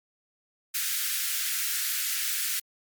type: high-pass noise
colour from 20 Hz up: white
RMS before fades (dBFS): -29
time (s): 0.74-2.6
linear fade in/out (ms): 10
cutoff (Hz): 1400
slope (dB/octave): 48
effects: Opus 48 kbps